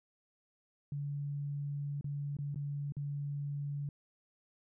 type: tone with dropouts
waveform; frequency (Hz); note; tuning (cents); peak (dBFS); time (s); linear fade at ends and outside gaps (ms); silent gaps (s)
sine; 143.3; D3; -42; -35; 0.92-3.89; 2; 2.011-2.043 / 2.368-2.387 / 2.545-2.558 / 2.922-2.967
effects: none

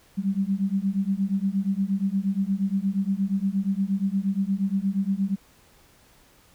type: beating tone pair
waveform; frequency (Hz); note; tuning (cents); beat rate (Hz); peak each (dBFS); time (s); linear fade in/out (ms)
sine; 191.1 / 199.6; G3 / G3; -44 / +32; 8.5; -25; 0.17-5.36; 20
effects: pink hiss -57 dBFS RMS until 6.54 s

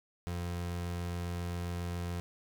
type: tone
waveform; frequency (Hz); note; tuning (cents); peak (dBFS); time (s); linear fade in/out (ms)
30% pulse; 87.31; F2; 0; -32; 0.27-2.2; 0
effects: none

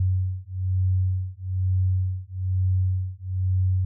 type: beating tone pair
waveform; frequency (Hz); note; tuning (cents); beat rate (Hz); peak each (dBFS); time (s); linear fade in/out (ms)
sine; 92.5 / 93.6; F#2 / F#2; 0 / +20; 1.1; -24; 0-3.85; 5
effects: none

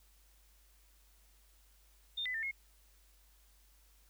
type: tone with pitch steps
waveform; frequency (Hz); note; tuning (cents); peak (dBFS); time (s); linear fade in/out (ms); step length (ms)
sine; 3629 / 2005 / 1799 / 2161; A#7 / B6 / A6 / C#7; -47 / +26 / +38 / -45; -35; 2.17-2.514; 10; 86
effects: added 50 Hz sine -64 dBFS peak until 4.09 s + white hiss -69 dBFS RMS until 4.09 s

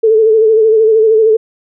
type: tone with vibrato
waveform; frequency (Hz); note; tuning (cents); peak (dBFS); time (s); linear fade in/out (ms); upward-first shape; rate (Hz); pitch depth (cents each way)
sine; 440; A4; 0; -5; 0.03-1.37; 10; sine; 13; 48
effects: none

